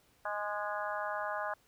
harmonic tone with a mistuned harmonic, 207.7 Hz, G#3, in tune, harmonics 3 / 4 / 5 / 6 / 7 / 8, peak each -39 / -40 / -41 / -42 / -42 / -43 dBFS, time 0.25-1.54 s, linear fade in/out 5 ms, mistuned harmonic 6, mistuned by -28 cents, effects pink hiss -68 dBFS RMS until 1.67 s

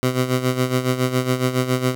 15% pulse tone with tremolo, 127.5 Hz, C3, 44 cents flat, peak -9 dBFS, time 0.03-1.95 s, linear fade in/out 0 ms, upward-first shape sine, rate 7.2 Hz, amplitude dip 70%, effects none

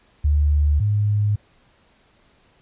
sine tone pair in turn, 73.6 / 104.09 Hz, D2 / G#2, +4 / +4 cents, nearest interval tritone, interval 600 cents, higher second, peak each -14 / -16 dBFS, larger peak first, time 0.24-0.8 / 0.8-1.36 s, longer neither, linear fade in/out 10 ms, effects pink hiss -58 dBFS RMS until 2.61 s + resampled to 8000 Hz

